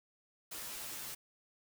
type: noise with comb filter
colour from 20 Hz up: white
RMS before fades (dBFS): -44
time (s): 0.51-1.15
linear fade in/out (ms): 10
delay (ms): 11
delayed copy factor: -0.95
effects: none